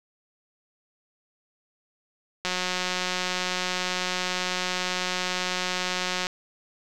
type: click train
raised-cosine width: 0.2 ms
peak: -10 dBFS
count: 696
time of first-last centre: 2.45-6.269 s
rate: 182 Hz
effects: none